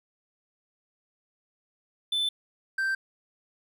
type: tone pair in turn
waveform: triangle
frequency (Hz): 3520 / 1564.6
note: A7 / G6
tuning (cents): 0 / -4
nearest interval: octave + major second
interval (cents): 1404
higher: first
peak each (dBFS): -23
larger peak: neither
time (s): 2.12-2.29 / 2.78-2.95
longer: neither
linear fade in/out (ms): 5
effects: none

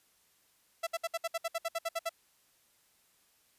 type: tone bursts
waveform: sawtooth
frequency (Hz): 666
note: E5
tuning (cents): +18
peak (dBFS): -27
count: 13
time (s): 0.83-2.094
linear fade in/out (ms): 10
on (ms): 40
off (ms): 62
effects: white hiss -69 dBFS RMS until 3.58 s + resampled to 32000 Hz

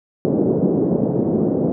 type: band-pass noise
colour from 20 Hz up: pink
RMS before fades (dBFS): -18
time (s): 0.25-1.72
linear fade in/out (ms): 0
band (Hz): 160 to 490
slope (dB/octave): 24
effects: none

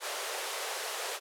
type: high-pass noise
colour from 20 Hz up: pink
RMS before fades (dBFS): -36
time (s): 0-1.2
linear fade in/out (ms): 50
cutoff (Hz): 420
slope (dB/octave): 48
effects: low-pass 12000 Hz 12 dB/octave

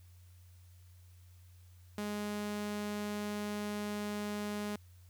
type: tone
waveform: sawtooth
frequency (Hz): 207.7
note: G#3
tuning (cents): 0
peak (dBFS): -32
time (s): 1.98-4.76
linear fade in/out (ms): 2
effects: added 89 Hz sine -55 dBFS peak until 5.09 s + white hiss -69 dBFS RMS until 5.09 s

